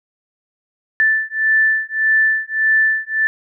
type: beating tone pair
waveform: sine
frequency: 1760 / 1761.7 Hz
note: A6 / A6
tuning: 0 / +2 cents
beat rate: 1.7 Hz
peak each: -16 dBFS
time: 1-3.27 s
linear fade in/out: 0 ms
effects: none